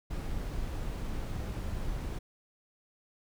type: noise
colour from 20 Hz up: brown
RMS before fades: -35 dBFS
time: 0.1-2.19 s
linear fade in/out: 10 ms
effects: none